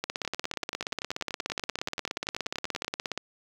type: two click trains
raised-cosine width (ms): 0.2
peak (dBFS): -16 / -13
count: 28 / 54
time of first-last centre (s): 0.25-2.846 / 0.04-3.176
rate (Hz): 10.4 / 16.9
effects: high-pass 60 Hz 12 dB/octave + 7-bit